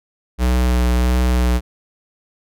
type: tone with vibrato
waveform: square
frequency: 61.6 Hz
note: B1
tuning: 4 cents flat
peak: -14 dBFS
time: 0.38-1.61 s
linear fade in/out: 50 ms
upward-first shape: sine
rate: 1.5 Hz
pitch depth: 18 cents each way
effects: none